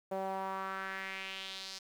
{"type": "tone with band-pass filter sweep", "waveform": "sawtooth", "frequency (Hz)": 191.6, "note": "G3", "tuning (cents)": -39, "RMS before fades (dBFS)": -40, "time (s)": [0.11, 1.79], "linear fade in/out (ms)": 10, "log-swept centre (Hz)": [610, 5100], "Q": 2.8, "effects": ["10-bit"]}